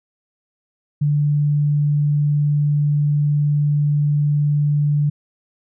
sine tone, 146.83 Hz, D3, in tune, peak -14 dBFS, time 1.01-5.1 s, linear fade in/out 10 ms, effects none

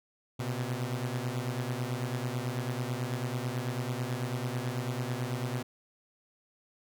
sawtooth beating tone pair, 120.3 / 129.4 Hz, B2 / C3, -45 / -19 cents, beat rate 9.1 Hz, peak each -30 / -31 dBFS, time 0.39-5.63 s, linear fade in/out 10 ms, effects none

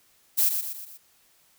violet noise with echo, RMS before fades -21 dBFS, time 0.37-0.5 s, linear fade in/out 20 ms, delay 120 ms, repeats 4, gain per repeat -6 dB, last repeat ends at 0.98 s, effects white hiss -62 dBFS RMS until 1.58 s

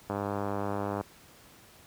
click train, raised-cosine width 1 ms, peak -18 dBFS, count 93, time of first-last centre 0.1-1.011 s, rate 101 Hz, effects pink hiss -55 dBFS RMS until 1.86 s + high-pass 60 Hz 12 dB/octave

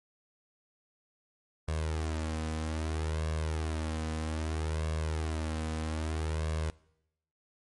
sawtooth tone with flanger, 78.8 Hz, D#2, 23 cents sharp, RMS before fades -33 dBFS, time 1.68-6.7 s, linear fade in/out 0 ms, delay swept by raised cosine 1.8 to 4 ms, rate 0.62 Hz, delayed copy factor +0.6, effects noise-tail reverb RT60 0.8 s tail -22 dB re dry + MP3 48 kbps

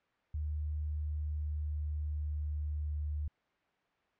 sine tone with pitch glide, 75.6 to 74.86 Hz, D#2 to D2, -49 to +34 cents, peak -33 dBFS, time 0.34-3.28 s, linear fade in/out 5 ms, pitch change -17 cents, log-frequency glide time 0.82-2.75 s, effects white hiss -73 dBFS RMS until 4.19 s + low-pass 2000 Hz 12 dB/octave

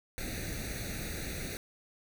pink noise with comb filter, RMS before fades -38 dBFS, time 0.18-1.57 s, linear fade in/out 0 ms, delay 0.48 ms, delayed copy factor +0.9, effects none

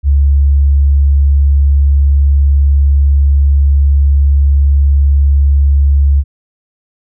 sine tone, 70.2 Hz, C#2, 22 cents sharp, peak -5 dBFS, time 0.03-6.24 s, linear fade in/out 50 ms, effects none

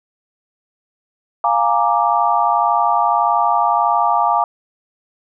sine chord, Bb dominant seventh, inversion second, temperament equal, 698.5 / 830.6 / 932.3 / 1174.7 Hz, F5 / Ab5 / Bb5 / D6, 0 / 0 / 0 / 0 cents, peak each -18 dBFS, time 1.44-4.44 s, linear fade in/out 2 ms, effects none

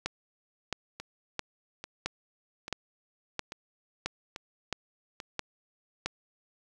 two click trains, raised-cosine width 0.2 ms, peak -22 / -13 dBFS, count 6 / 10, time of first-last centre 1-5.202 / 0.06-6.06 s, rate 1.19 / 1.5 Hz, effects 8-bit

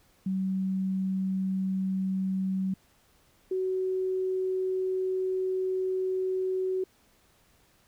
sine tone pair in turn, 189.9 / 374.4 Hz, F#3 / F#4, +45 / +20 cents, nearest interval octave, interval 1175 cents, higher second, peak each -26 dBFS, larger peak neither, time 0.26-2.74 / 3.51-6.84 s, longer second, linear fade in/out 5 ms, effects pink hiss -64 dBFS RMS until 7.87 s

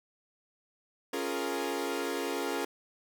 sawtooth chord, Bb minor seventh, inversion first, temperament equal, 277.2 / 349.2 / 415.3 / 466.2 Hz, Db4 / F4 / Ab4 / Bb4, 0 / 0 / 0 / 0 cents, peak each -33 dBFS, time 1.13-2.65 s, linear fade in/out 5 ms, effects none

